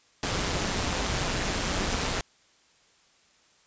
pink noise with amplitude modulation, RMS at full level -26 dBFS, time 0.23-2.21 s, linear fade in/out 2 ms, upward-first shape sine, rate 185 Hz, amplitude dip 50%, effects white hiss -62 dBFS RMS until 3.66 s + resampled to 16000 Hz

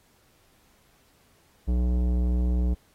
sine tone with tanh clipping, 60.9 Hz, B1, 24 cents flat, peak -23 dBFS, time 1.67-2.75 s, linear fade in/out 20 ms, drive 15 dB, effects pink hiss -63 dBFS RMS until 2.94 s + AAC 48 kbps

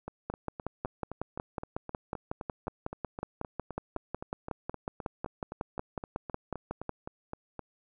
two click trains, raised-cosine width 1 ms, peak -19 / -24 dBFS, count 37 / 30, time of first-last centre 0.3-6.893 / 0.08-7.593 s, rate 5.46 / 3.86 Hz, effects none

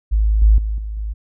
sine tone with level steps, 53.2 Hz, G#1, 42 cents sharp, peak -12 / -7 / -18 / -23 / -21 dBFS, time 0.11-1.14 s, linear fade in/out 20 ms, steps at 0.42 / 0.58 / 0.78 / 0.97 s, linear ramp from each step 2 ms, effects none

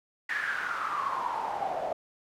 pink noise with band-pass filter sweep, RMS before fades -32 dBFS, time 0.29-1.93 s, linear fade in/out 5 ms, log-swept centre 1800 to 640 Hz, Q 9.4, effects none

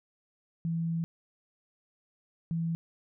sine tone bursts at uneven times, 165.7 Hz, E3, 9 cents sharp, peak -28 dBFS, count 2, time 0.65-1.04 / 2.51-2.75 s, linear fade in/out 0 ms, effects none

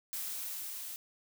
blue noise with level ramp, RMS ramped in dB -38 to -43 dBFS, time 0.13-0.96 s, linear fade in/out 0 ms, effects none

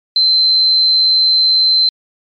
sine tone, 4091 Hz, C8, 40 cents flat, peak -8 dBFS, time 0.16-1.89 s, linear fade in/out 2 ms, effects MP3 64 kbps

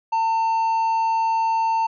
triangle tone, 900 Hz, A5, 39 cents sharp, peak -16 dBFS, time 0.12-1.87 s, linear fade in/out 10 ms, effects resampled to 16000 Hz

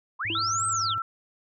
sine linear two-way sweep, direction up then down, 932.3 to 8390 to 2754 Hz, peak -27 dBFS, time 0.19-0.95 s, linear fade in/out 20 ms, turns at 0.67 s
triangle tone with tremolo, 103.83 Hz, G#2, in tune, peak -34 dBFS, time 0.25-0.98 s, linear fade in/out 0 ms, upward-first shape triangle, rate 17 Hz, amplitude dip 50%
triangle tone with exponential decay, 329.6 Hz, E4, in tune, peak -28 dBFS, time 0.3-0.57 s, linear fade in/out 0 ms, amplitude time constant 57 ms
sine tone, 1340 Hz, E6, 28 cents sharp, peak -26 dBFS, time 0.35-1.02 s, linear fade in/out 2 ms
effects none

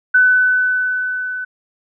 sine tone with level ramp, 1503 Hz, F#6, 27 cents sharp, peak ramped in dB -7 to -22 dBFS, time 0.14-1.45 s, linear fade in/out 10 ms, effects none

